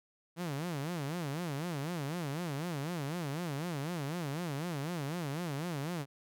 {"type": "tone with vibrato", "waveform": "sawtooth", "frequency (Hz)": 156.6, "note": "D#3", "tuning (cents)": 11, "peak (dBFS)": -31, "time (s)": [0.36, 6.06], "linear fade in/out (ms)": 50, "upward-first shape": "sine", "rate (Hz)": 4, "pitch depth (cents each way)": 240, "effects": []}